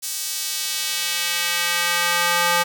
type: tone with high-pass filter sweep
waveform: square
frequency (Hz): 173.5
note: F3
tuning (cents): -11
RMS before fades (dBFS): -22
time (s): 0.02-2.64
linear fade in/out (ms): 20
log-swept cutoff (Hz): 6600 to 910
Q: 0.9
effects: none